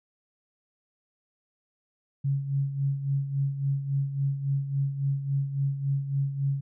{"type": "tone with tremolo", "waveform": "sine", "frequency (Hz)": 138.59, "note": "C#3", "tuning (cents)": 0, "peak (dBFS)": -22, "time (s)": [2.24, 6.61], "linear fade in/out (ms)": 10, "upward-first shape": "sine", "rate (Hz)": 3.6, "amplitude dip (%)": 65, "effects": []}